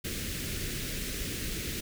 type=band-stop noise; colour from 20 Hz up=pink; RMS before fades=-35 dBFS; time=0.04-1.81 s; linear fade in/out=10 ms; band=450 to 1700 Hz; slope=24 dB/octave; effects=none